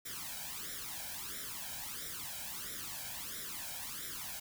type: noise with flanger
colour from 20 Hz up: white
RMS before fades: -43 dBFS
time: 0.05-4.4 s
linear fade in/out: 10 ms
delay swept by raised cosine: 0.54 to 1.3 ms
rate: 1.5 Hz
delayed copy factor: +0.8
effects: none